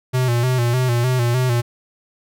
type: tone with vibrato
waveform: square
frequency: 123.47 Hz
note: B2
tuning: in tune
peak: -16 dBFS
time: 0.13-1.62 s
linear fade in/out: 20 ms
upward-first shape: square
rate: 3.3 Hz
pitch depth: 60 cents each way
effects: none